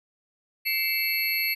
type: tone cluster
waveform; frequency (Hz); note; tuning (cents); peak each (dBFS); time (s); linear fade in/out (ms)
sine; 2102 / 2275 / 2652 / 4379 / 11480; C7 / C#7 / E7 / C#8 / F9; +7 / +44 / +10 / -22 / +47; -30; 0.65-1.55; 20
effects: none